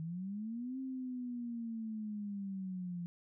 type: linear two-way sweep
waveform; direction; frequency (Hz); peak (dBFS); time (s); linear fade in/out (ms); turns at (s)
sine; up then down; 156.1 to 265.6 to 171.5; -38; 0-3.06; 0; 0.79
effects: none